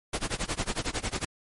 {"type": "noise with tremolo", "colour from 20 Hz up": "pink", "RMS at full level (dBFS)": -28, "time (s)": [0.13, 1.25], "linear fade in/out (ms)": 5, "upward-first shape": "sine", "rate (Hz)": 11, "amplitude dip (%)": 95, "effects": ["MP3 48 kbps"]}